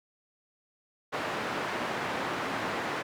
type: band-pass noise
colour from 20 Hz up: white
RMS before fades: -33 dBFS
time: 1.12-3.03 s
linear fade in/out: 20 ms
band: 150 to 1500 Hz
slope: 12 dB/octave
effects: none